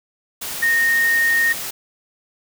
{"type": "tone in noise", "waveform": "sine", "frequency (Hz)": 1849, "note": "A#6", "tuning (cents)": -15, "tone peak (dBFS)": -14, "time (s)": [0.62, 1.53], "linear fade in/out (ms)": 10, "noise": "white", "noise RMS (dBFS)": -28, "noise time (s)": [0.41, 1.71], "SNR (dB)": 11, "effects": []}